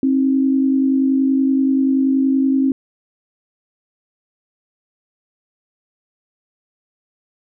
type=tone pair together; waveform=sine; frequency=266.7 / 317.2 Hz; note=C4 / D#4; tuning=+33 / +33 cents; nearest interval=minor third; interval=300 cents; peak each=-13 / -22 dBFS; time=0.03-2.72 s; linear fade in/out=2 ms; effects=none